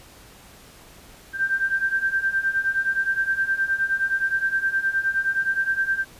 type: beating tone pair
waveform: sine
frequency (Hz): 1568 / 1577.6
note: G6 / G6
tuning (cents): 0 / +11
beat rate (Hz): 9.6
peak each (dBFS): -25 / -22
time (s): 1.33-6.05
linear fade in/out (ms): 50
effects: pink hiss -48 dBFS RMS until 6.19 s + resampled to 32000 Hz